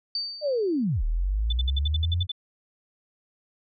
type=tone with exponential decay; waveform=sine; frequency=4600 Hz; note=D8; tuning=37 cents flat; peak=-24 dBFS; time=0.15-0.84 s; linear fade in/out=2 ms; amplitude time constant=150 ms
type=linear two-way sweep; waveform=sine; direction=down then up; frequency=622.3 to 36.54 to 91.9 Hz; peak=-22 dBFS; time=0.41-2.27 s; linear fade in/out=50 ms; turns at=1.03 s
type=tone bursts; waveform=sine; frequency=3508 Hz; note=A7; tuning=6 cents flat; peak=-26 dBFS; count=10; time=1.5-2.318 s; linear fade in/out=5 ms; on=26 ms; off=62 ms
effects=none